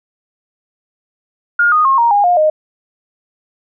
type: tone with pitch steps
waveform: sine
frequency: 1420 / 1236.2 / 1076.2 / 936.9 / 815.6 / 710 / 618.1 Hz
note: F6 / D#6 / C6 / A#5 / G#5 / F5 / D#5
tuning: +28 / -12 / +48 / +8 / -32 / +28 / -12 cents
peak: -8 dBFS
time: 1.59-2.5 s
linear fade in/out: 5 ms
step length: 130 ms
effects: none